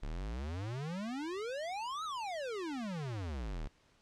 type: exponential two-way sweep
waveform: square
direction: up then down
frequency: 33.51 to 1331 to 33.51 Hz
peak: -38 dBFS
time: 0.02-3.68 s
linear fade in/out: 10 ms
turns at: 2.04 s
effects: pink hiss -68 dBFS RMS until 4.01 s + low-pass 6000 Hz 12 dB/octave